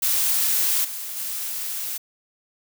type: noise with level steps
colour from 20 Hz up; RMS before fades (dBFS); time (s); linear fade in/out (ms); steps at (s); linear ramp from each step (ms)
blue; -21 / -32 / -29; 0.02-1.98; 10; 0.84 / 1.16; 10
effects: none